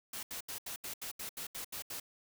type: noise bursts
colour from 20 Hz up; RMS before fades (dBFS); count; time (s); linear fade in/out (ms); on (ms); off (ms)
white; -42; 11; 0.13-2; 5; 100; 77
effects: none